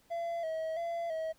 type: tone with vibrato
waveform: triangle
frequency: 659.3 Hz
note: E5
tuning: in tune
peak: -31 dBFS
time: 0.1-1.33 s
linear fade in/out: 20 ms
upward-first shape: square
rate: 1.5 Hz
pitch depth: 50 cents each way
effects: pink hiss -67 dBFS RMS until 1.38 s